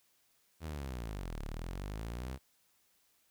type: linear two-way sweep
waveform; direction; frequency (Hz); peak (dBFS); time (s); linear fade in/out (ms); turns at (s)
sawtooth; down then up; 82.41 to 34.65 to 67.5; -35; 0.6-2.39; 50; 1.42
effects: white hiss -72 dBFS RMS until 3.3 s